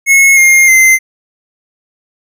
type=tone with pitch steps; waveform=square; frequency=2180 / 2127 / 2074 Hz; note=C#7 / C7 / C7; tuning=-29 / +28 / -16 cents; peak=-4 dBFS; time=0.06-0.99 s; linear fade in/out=50 ms; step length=310 ms; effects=none

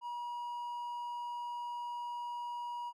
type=tone; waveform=triangle; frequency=960 Hz; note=B5; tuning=49 cents flat; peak=-36 dBFS; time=0.01-2.93 s; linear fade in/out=50 ms; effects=none

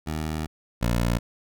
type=tone pair in turn; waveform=15% pulse; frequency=78 / 58.71 Hz; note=D#2 / A#1; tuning=+5 / +13 cents; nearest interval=perfect fourth; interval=492 cents; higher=first; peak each=-21 / -15 dBFS; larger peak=second; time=0.06-0.47 / 0.81-1.19 s; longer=first; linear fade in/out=20 ms; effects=none

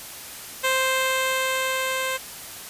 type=tone with level ramp; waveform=10% pulse; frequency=523.3 Hz; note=C5; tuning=in tune; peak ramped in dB=-11 to -16 dBFS; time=0.63-2.18 s; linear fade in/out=20 ms; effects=white hiss -38 dBFS RMS until 2.69 s + resampled to 32000 Hz

